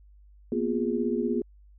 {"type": "tone cluster", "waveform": "sine", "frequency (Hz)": [233.3, 249.6, 352.6, 413.1], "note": ["A#3", "B3", "F4", "G#4"], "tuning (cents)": [2, 19, 17, -9], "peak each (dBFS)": -30, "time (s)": [0.52, 1.42], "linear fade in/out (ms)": 2, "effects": ["added 50 Hz sine -51 dBFS peak until 1.78 s"]}